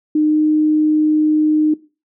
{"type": "tone with pitch glide", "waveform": "sine", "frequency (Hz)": [305, 306.8], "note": ["D#4", "D#4"], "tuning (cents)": [-34, -24], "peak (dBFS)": -11, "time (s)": [0.15, 1.74], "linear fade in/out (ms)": 5, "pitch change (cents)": 10, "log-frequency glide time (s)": [0.25, 0.39], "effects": ["noise-tail reverb RT60 0.3 s tail -18 dB re dry"]}